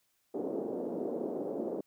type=band-pass noise; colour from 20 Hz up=pink; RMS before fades=-36 dBFS; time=0.34-1.81 s; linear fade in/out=5 ms; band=270 to 530 Hz; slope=24 dB/octave; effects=white hiss -75 dBFS RMS until 1.86 s